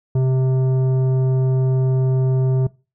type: tone with tanh clipping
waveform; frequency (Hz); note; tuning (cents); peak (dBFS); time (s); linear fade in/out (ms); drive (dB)
sine; 130.5; C3; -4; -16; 0.15-2.67; 5; 11
effects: noise-tail reverb RT60 0.3 s tail -22 dB re dry